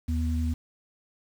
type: tone pair together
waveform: sine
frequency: 77.6 / 243 Hz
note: D#2 / B3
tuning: -4 / -28 cents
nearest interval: octave + minor sixth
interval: 1976 cents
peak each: -25 / -31 dBFS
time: 0.08-0.54 s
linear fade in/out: 10 ms
effects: 8-bit